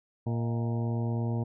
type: harmonic tone with a mistuned harmonic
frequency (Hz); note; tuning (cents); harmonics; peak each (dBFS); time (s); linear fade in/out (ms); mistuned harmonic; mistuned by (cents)
116.54; A#2; 0; 1 / 2 / 3 / 4 / 5 / 6 / 7 / 8; -28 / -34 / -40 / -42 / -45 / -47 / -47 / -48; 0.26-1.44; 10; 5; +80
effects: none